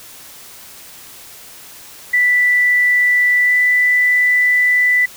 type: tone with pitch glide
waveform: sine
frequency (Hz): 1974 to 1985.4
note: B6 to B6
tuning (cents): -1 to +9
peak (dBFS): -10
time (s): 2.13-5.06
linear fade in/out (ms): 10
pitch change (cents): +10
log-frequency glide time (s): 3.45-3.52
effects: white hiss -38 dBFS RMS until 5.16 s